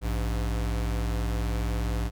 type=tone pair together; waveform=square; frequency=56.24 / 100.2 Hz; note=A1 / G2; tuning=+39 / +38 cents; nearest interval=minor seventh; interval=999 cents; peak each=-27 / -35 dBFS; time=0.01-2.11 s; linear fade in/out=50 ms; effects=none